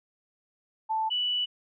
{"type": "tone pair in turn", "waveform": "sine", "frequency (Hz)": [880, 2960], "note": ["A5", "F#7"], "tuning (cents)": [0, 0], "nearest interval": "octave + major sixth", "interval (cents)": 2100, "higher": "second", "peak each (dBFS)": -25, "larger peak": "neither", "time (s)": [[0.89, 1.1], [1.1, 1.46]], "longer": "second", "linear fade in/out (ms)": 20, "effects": []}